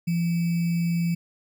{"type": "tone with sample-and-hold", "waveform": "sine", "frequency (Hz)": 170, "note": "F3", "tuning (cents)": -46, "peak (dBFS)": -21, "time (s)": [0.07, 1.15], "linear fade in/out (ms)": 10, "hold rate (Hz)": 2450, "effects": []}